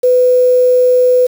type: tone with quantisation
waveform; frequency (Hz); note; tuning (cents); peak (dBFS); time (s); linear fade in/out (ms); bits
sine; 500; B4; +21; -6; 0.03-1.27; 10; 5
effects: none